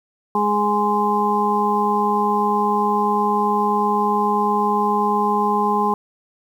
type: harmonic tone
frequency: 207.7 Hz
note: G#3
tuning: in tune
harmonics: 1 / 2 / 4 / 5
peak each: -23 / -23 / -20 / -20 dBFS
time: 0.35-5.94 s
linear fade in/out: 2 ms
effects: 8-bit